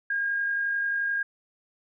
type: tone with amplitude modulation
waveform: sine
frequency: 1622 Hz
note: G#6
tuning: 41 cents flat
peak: -23 dBFS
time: 0.1-1.23 s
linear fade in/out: 5 ms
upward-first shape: sine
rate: 51.4 Hz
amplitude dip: 30%
effects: none